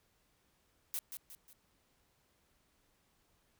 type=noise with echo; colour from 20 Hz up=blue; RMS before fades=-38 dBFS; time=0.94-0.99 s; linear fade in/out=0 ms; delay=180 ms; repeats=3; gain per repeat=-7 dB; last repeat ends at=1.53 s; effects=pink hiss -74 dBFS RMS until 3.59 s